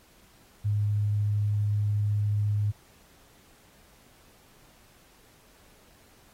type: tone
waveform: sine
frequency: 103.83 Hz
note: G#2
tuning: in tune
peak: -23 dBFS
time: 0.64-2.72 s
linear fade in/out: 20 ms
effects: pink hiss -59 dBFS RMS until 6.33 s + AAC 48 kbps